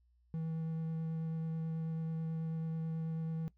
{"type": "tone with vibrato", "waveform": "triangle", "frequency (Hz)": 161.5, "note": "E3", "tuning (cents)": -35, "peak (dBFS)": -33, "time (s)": [0.34, 3.48], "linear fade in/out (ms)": 0, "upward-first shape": "sine", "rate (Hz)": 9.2, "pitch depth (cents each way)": 9, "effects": ["noise-tail reverb RT60 0.1 s tail -19 dB re dry", "added 60 Hz sine -67 dBFS peak until 3.57 s"]}